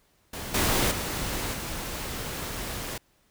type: noise with level steps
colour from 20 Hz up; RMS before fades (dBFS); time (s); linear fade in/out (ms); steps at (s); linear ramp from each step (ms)
pink; -36 / -24 / -31 / -34; 0.33-2.98; 5; 0.54 / 0.91 / 1.53; 5
effects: pink hiss -66 dBFS RMS until 3.3 s